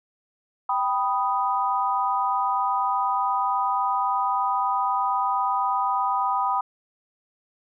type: chord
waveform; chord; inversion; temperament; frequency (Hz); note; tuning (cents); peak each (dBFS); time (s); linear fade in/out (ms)
sine; G augmented; none; equal; 784 / 987.8 / 1244.5; G5 / B5 / D#6; 0 / 0 / 0; -26 / -24 / -26; 0.69-6.61; 5
effects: none